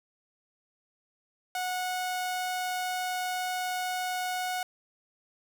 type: tone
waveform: sawtooth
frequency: 733 Hz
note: F#5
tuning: 16 cents flat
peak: -26 dBFS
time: 1.55-4.63 s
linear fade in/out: 2 ms
effects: none